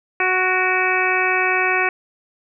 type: harmonic tone with a mistuned harmonic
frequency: 370 Hz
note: F#4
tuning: in tune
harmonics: 1 / 2 / 3 / 4 / 5 / 6 / 7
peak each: -24 / -24 / -25 / -23 / -23 / -22 / -24 dBFS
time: 0.2-1.89 s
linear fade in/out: 2 ms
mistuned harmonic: 6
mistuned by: +48 cents
effects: none